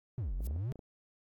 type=exponential two-way sweep; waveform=triangle; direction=down then up; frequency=138.59 to 41.2 to 138.59 Hz; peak=-31 dBFS; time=0.18-0.72 s; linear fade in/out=0 ms; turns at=0.34 s
type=noise with exponential growth; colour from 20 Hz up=violet; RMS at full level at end=-43 dBFS; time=0.39-0.47 s; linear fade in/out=2 ms; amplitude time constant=16 ms
type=clicks; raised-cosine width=2 ms; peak=-35 dBFS; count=7; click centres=0.406 / 0.474 / 0.51 / 0.562 / 0.724 / 0.757 / 0.792 s
effects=AAC 64 kbps